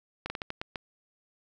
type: slowing click train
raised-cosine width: 0.3 ms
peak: -18 dBFS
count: 7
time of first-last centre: 0.26-0.758 s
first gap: 40 ms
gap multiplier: 1.29
effects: none